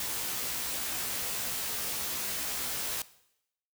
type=noise with comb filter; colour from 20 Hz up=white; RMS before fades=-34 dBFS; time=0-3.02 s; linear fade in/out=2 ms; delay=16 ms; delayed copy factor=+0.9; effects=noise-tail reverb RT60 0.8 s tail -18 dB re dry